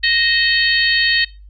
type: harmonic tone with a mistuned harmonic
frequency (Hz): 622.3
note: D#5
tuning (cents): 0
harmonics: 3 / 4 / 5 / 6 / 7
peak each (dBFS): -16 / -22 / -21 / -22 / -19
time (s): 0.03-1.25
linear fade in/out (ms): 10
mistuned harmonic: 4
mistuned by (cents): +69
effects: noise-tail reverb RT60 0.3 s tail -22 dB re dry + added 50 Hz sine -37 dBFS peak until 1.49 s